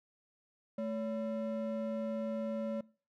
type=ring-modulated tone; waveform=triangle; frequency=391.7 Hz; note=G4; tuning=1 cent flat; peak=-29 dBFS; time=0.78-2.81 s; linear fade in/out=5 ms; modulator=173 Hz; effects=noise-tail reverb RT60 0.4 s tail -23 dB re dry